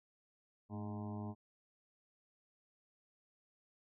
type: harmonic tone with a mistuned harmonic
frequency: 103.6 Hz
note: G#2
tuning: 4 cents flat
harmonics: 1 / 2 / 3 / 4 / 6 / 7 / 8 / 9 / 10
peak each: -44 / -44 / -52 / -54 / -56 / -57 / -57 / -57 / -59 dBFS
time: 0.69-1.35 s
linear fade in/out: 50 ms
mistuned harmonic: 2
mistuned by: +49 cents
effects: none